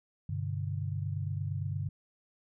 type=chord; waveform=sine; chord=G major; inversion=none; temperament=equal with one note detuned; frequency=98 / 126.5 / 146.83 Hz; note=G2 / B2 / D3; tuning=0 / +42 / 0 cents; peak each=-34 / -39 / -36 dBFS; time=0.29-1.89 s; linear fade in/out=5 ms; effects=none